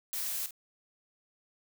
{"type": "noise with echo", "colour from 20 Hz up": "blue", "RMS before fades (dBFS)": -35, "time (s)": [0.13, 0.46], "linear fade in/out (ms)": 0, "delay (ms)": 48, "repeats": 1, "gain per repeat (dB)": -11, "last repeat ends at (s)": 0.508, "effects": []}